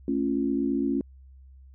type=chord; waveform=sine; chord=A augmented; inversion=none; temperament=just; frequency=220 / 275 / 343.8 Hz; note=A3 / C#4 / E#4; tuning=0 / -14 / -27 cents; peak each=-30 / -25 / -30 dBFS; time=0.08-1.01 s; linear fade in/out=2 ms; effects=added 66 Hz sine -47 dBFS peak until 1.74 s